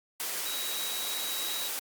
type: tone in noise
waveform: sine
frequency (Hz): 3851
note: B7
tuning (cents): -44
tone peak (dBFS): -36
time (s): 0.46-1.68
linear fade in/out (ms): 0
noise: white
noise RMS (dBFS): -34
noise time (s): 0.2-1.79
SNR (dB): -5
effects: high-pass 300 Hz 12 dB/octave + Opus 48 kbps